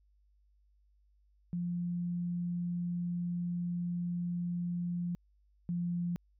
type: tone pair in turn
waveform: sine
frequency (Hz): 174.61 / 173.93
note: F3 / F3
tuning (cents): 0 / -7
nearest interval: unison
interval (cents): 7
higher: first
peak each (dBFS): -32 / -31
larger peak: second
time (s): 1.53-5.15 / 5.69-6.16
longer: first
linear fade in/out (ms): 0
effects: added 50 Hz sine -65 dBFS peak until 6.39 s

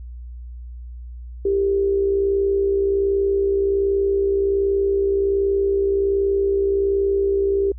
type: tone with amplitude modulation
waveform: sine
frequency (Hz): 395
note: G4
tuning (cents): +13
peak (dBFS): -14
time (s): 1.45-7.72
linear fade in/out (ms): 5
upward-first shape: sine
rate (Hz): 61.3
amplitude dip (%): 45
effects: added 60 Hz sine -32 dBFS peak until 7.78 s

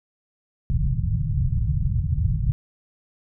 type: low-pass noise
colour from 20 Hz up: white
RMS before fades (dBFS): -22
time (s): 0.7-2.52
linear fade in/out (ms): 0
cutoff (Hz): 150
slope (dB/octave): 48
effects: none

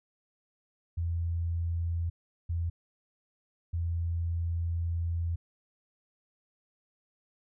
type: tone bursts at uneven times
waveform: sine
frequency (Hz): 84.5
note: E2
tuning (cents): +43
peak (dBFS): -28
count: 3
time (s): 0.97-2.1 / 2.49-2.7 / 3.73-5.36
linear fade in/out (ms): 10
effects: none

